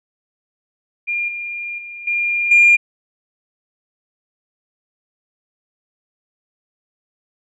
sine tone with level steps, 2406 Hz, D7, 41 cents sharp, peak -18 / -24 / -30 / -16 / -6 dBFS, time 1.07-2.77 s, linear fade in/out 20 ms, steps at 1.28 / 1.78 / 2.07 / 2.51 s, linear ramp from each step 5 ms, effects tanh soft clip ceiling -3 dBFS

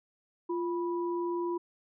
sine tone pair together, 347.2 / 982 Hz, F4 / B5, -10 / -10 cents, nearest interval octave + tritone, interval 1800 cents, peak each -30 / -37 dBFS, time 0.49-1.58 s, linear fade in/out 10 ms, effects none

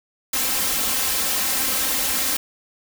white noise with comb filter, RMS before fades -22 dBFS, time 0.33-2.37 s, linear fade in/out 5 ms, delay 3.8 ms, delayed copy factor +0.95, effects none

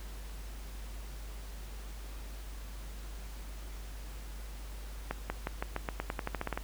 accelerating click train, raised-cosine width 0.5 ms, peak -18 dBFS, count 15, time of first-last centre 5.11-6.575 s, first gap 190 ms, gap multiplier 0.9, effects added 50 Hz sine -41 dBFS peak until 6.63 s + pink hiss -52 dBFS RMS until 6.63 s

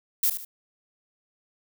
violet noise with echo, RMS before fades -22 dBFS, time 0.23-0.3 s, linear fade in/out 5 ms, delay 75 ms, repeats 2, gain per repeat -9 dB, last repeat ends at 0.45 s, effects none

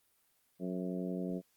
harmonic tone with a mistuned harmonic, 91.2 Hz, F#2, 24 cents flat, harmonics 2 / 3 / 4 / 5 / 6 / 7, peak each -37 / -41 / -43 / -45 / -47 / -48 dBFS, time 0.59-1.42 s, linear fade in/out 50 ms, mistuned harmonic 7, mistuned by +46 cents, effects white hiss -73 dBFS RMS until 1.56 s + Opus 32 kbps

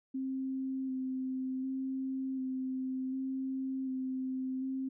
sine tone with vibrato, 262.4 Hz, C4, 5 cents sharp, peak -33 dBFS, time 0.14-4.89 s, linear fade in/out 10 ms, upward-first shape square, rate 0.67 Hz, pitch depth 14 cents each way, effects none

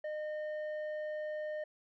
square tone with low-pass filter, 610 Hz, D#5, 34 cents flat, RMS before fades -39 dBFS, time 0.04-1.64 s, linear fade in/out 5 ms, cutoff 1300 Hz, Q 5.2, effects none

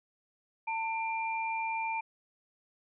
sine tone pair together, 896 / 2378 Hz, A5 / D7, +31 / +21 cents, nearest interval octave + perfect fourth, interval 1690 cents, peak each -32 / -36 dBFS, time 0.67-2.01 s, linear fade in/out 10 ms, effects none

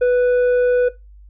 triangle tone with tanh clipping, 493.9 Hz, B4, in tune, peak -13 dBFS, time 0.01-0.89 s, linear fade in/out 10 ms, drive 10 dB, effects noise-tail reverb RT60 0.2 s tail -17 dB re dry + added 50 Hz sine -40 dBFS peak until 1.29 s

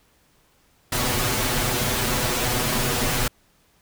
pink noise with comb filter, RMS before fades -23 dBFS, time 0.92-3.28 s, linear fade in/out 5 ms, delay 8.1 ms, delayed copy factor +0.95, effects pink hiss -61 dBFS RMS until 3.81 s

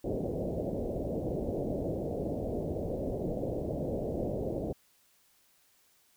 white low-pass noise, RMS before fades -34 dBFS, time 0.04-4.73 s, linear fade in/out 5 ms, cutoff 620 Hz, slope 48 dB/octave, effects white hiss -67 dBFS RMS until 6.16 s

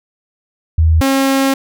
sine / sawtooth tone pair in turn, 80.4 / 270.4 Hz, E2 / C#4, -43 / -43 cents, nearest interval octave + major sixth, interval 2100 cents, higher second, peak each -7 dBFS, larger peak neither, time 0.78-1.01 / 1.01-1.54 s, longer second, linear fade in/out 5 ms, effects none

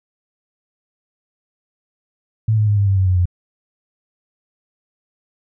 sine tone with pitch steps, 110 / 106.75 / 103.59 / 100.52 / 97.55 / 94.66 / 91.86 / 89.14 Hz, A2 / G#2 / G#2 / G2 / G2 / F#2 / F#2 / F2, 0 / +48 / -4 / +44 / -8 / +40 / -12 / +36 cents, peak -12 dBFS, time 2.48-3.256 s, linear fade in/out 5 ms, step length 97 ms, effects none

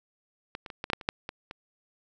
clicks, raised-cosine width 0.3 ms, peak -20 / -24 / -24 / -17 / -12 / -9 / -26 / -9 / -19 / -23 dBFS, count 10, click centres 0.551 / 0.662 / 0.702 / 0.841 / 0.901 / 0.933 / 1.012 / 1.089 / 1.291 / 1.511 s, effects none

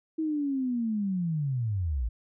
sine linear sweep, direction down, 322.4 to 51.91 Hz, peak -26 dBFS, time 0.18-2.09 s, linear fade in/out 10 ms, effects none

